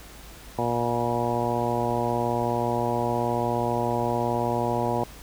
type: harmonic tone with a mistuned harmonic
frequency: 119 Hz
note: A#2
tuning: 36 cents sharp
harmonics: 1 / 2 / 3 / 4 / 5 / 6 / 7 / 8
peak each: -31 / -31 / -31 / -31 / -31 / -31 / -31 / -31 dBFS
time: 0.58-5.04 s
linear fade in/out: 5 ms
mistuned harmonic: 8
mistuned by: +26 cents
effects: added 50 Hz sine -46 dBFS peak until 5.22 s + pink hiss -46 dBFS RMS until 5.22 s